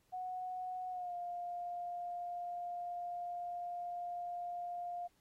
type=tone with pitch glide; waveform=sine; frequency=736 to 703.6 Hz; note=F#5 to F5; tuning=-9 to +13 cents; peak=-39 dBFS; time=0.12-5.08 s; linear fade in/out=20 ms; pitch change=-78 cents; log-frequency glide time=0.9-1.14 s; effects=pink hiss -75 dBFS RMS until 5.2 s + AAC 48 kbps